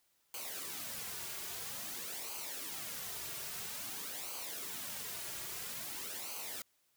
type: noise with flanger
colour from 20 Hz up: white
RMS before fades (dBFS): -43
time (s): 0.34-6.62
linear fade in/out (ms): 2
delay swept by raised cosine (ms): 0.55 to 3.95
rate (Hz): 0.5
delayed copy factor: -0.65
effects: white hiss -75 dBFS RMS until 6.96 s